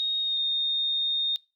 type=tone with pitch glide; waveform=sine; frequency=3729 to 3678 Hz; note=A#7 to A#7; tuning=0 to -24 cents; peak=-24 dBFS; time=0-1.36 s; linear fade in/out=0 ms; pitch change=-24 cents; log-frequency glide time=0.2-0.4 s; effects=noise-tail reverb RT60 0.3 s tail -24 dB re dry + Opus 32 kbps